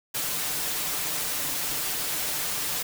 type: noise with comb filter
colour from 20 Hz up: white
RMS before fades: -29 dBFS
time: 0.14-2.83 s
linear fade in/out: 10 ms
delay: 6.7 ms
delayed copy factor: +0.55
effects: none